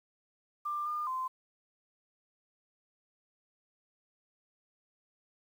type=tone with pitch steps; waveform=sine; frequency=1189 / 1208 / 1035 Hz; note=D6 / D6 / C6; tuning=+21 / +48 / -19 cents; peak=-32 dBFS; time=0.65-1.28 s; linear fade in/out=10 ms; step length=210 ms; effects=10-bit